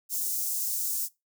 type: high-pass noise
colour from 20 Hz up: white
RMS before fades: -30 dBFS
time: 0.09-1.09 s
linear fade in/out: 50 ms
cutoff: 6100 Hz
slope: 24 dB/octave
effects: noise-tail reverb RT60 0.2 s tail -20 dB re dry